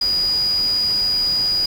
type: tone in noise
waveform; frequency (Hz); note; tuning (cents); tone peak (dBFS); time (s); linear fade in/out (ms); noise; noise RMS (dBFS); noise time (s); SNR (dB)
sine; 4901; D#8; -27; -16; 0.01-1.66; 5; pink; -34; 0.01-1.66; +15
effects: none